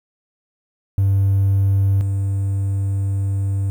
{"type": "tone pair in turn", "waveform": "triangle", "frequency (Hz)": [98, 98], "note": ["G2", "G2"], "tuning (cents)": [0, 0], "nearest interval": "unison", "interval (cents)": 0, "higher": "neither", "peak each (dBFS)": [-10, -15], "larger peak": "first", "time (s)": [[0.98, 2.01], [2.01, 3.7]], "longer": "second", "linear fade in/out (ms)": 0, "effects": ["tanh soft clip ceiling -8 dBFS", "8-bit"]}